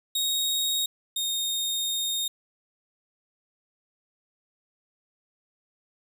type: tone pair in turn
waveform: sawtooth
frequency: 3755 / 3695 Hz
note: A#7 / A#7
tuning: +12 / -16 cents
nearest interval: unison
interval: 28 cents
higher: first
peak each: -21 / -23 dBFS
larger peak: first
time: 0.15-0.86 / 1.16-2.28 s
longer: second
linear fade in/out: 5 ms
effects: none